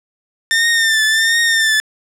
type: tone with vibrato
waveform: sawtooth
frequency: 1800 Hz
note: A6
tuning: 39 cents sharp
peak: -8 dBFS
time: 0.51-1.8 s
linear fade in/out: 0 ms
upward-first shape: triangle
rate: 1.4 Hz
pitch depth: 61 cents each way
effects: low-pass 10000 Hz 12 dB/octave